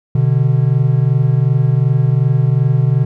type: tone pair together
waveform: triangle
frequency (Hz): 126.22 / 148.9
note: B2 / D3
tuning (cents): +38 / +24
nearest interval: minor third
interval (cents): 286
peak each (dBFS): -10 / -12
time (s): 0.15-3.05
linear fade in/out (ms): 5
effects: none